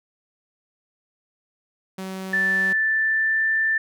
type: tone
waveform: sawtooth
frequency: 189.4 Hz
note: F#3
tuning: 41 cents sharp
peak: -26 dBFS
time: 1.98-2.73 s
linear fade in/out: 5 ms
type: tone with pitch glide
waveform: sine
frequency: 1760 to 1774.3 Hz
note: A6 to A6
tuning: 0 to +14 cents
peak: -18 dBFS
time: 2.33-3.78 s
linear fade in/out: 5 ms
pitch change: +14 cents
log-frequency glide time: 2.73-3.48 s
effects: none